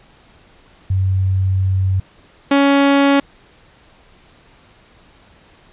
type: tone pair in turn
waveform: sine / sawtooth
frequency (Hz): 94.8 / 279.4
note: F#2 / C#4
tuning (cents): +43 / +14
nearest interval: octave + perfect fifth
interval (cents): 1871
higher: second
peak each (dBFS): -13 / -6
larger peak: second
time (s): 0.9-2 / 2.51-3.2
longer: first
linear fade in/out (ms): 5
effects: pink hiss -49 dBFS RMS until 5.72 s + resampled to 8000 Hz